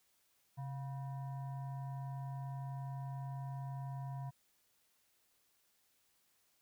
sine tone with frequency modulation, 134.4 Hz, C3, 47 cents sharp, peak -40 dBFS, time 0.57-4.31 s, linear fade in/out 20 ms, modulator 839 Hz, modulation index 0.45, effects white hiss -75 dBFS RMS until 6.61 s

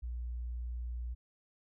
sine tone, 59.9 Hz, A#1, 48 cents sharp, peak -36 dBFS, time 0.02-1.15 s, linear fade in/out 20 ms, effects none

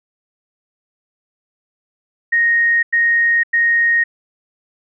sine tone bursts, 1864.7 Hz, A#6, in tune, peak -11 dBFS, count 3, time 2.32-4.04 s, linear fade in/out 10 ms, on 510 ms, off 95 ms, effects none

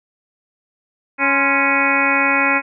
harmonic tone with a mistuned harmonic, 277.2 Hz, C#4, in tune, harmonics 1 / 2 / 3 / 4 / 5 / 6 / 7 / 8 / 9, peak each -23 / -25 / -24 / -23 / -21 / -24 / -22 / -20 / -20 dBFS, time 1.18-2.62 s, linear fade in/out 50 ms, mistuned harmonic 4, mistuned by -96 cents, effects none

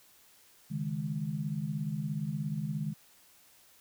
sine chord, C# suspended second, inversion none, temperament equal, 138.59 / 155.56 / 207.7 Hz, C#3 / D#3 / G#3, 0 / 0 / 0 cents, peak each -38 / -34 / -37 dBFS, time 0.7-2.94 s, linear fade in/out 20 ms, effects white hiss -61 dBFS RMS until 3.8 s

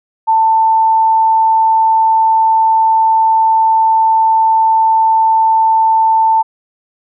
sine tone, 890 Hz, A5, 20 cents sharp, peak -7 dBFS, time 0.27-6.43 s, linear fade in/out 20 ms, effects none

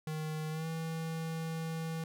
square tone with pitch glide, 155.7 to 162.41 Hz, D#3 to E3, +2 to -25 cents, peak -36 dBFS, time 0.07-2.04 s, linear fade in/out 2 ms, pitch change +73 cents, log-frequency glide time 0.5-0.67 s, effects none

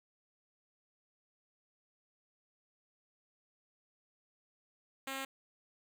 5% pulse tone, 269 Hz, C4, 48 cents sharp, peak -27 dBFS, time 5.07-5.25 s, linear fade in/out 5 ms, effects none

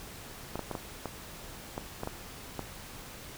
clicks, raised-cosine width 1 ms, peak -20 dBFS, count 9, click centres 0.556 / 0.593 / 0.713 / 0.752 / 1.057 / 1.779 / 2.034 / 2.074 / 2.593 s, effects pink hiss -46 dBFS RMS until 3.37 s

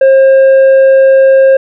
triangle tone with tanh clipping, 535 Hz, C5, 38 cents sharp, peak -3 dBFS, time 0.01-1.57 s, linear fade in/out 5 ms, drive 9 dB, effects none

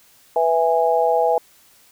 sine chord, E major, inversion second, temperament just, 494.4 / 659.3 / 824.1 Hz, B4 / E5 / G#5, +2 / 0 / -14 cents, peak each -19 dBFS, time 0.36-1.38 s, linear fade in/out 2 ms, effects white hiss -53 dBFS RMS until 1.91 s

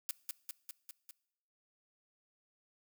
blue noise with echo, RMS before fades -36 dBFS, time 0.09-0.11 s, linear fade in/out 0 ms, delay 200 ms, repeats 5, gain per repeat -3 dB, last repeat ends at 1.11 s, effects noise-tail reverb RT60 0.8 s tail -22 dB re dry

